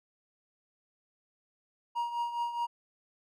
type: tone with tremolo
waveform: triangle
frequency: 947 Hz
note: A#5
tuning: 27 cents sharp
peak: -26 dBFS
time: 1.95-2.67 s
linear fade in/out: 20 ms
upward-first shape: triangle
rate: 4.8 Hz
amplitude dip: 70%
effects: none